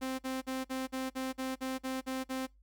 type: tone bursts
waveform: sawtooth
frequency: 261.6 Hz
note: C4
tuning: in tune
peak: -30 dBFS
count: 11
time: 0.01-2.47 s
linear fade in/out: 20 ms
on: 180 ms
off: 48 ms
effects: noise-tail reverb RT60 0.2 s tail -23 dB re dry + added 50 Hz sine -60 dBFS peak until 2.62 s